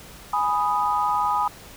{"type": "chord", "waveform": "sine", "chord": "G# minor", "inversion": "none", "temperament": "equal", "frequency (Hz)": [830.6, 987.8, 1244.5], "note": ["G#5", "B5", "D#6"], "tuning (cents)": [0, 0, 0], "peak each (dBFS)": -24, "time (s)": [0.33, 1.48], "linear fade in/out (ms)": 5, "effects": ["pink hiss -44 dBFS RMS until 1.76 s"]}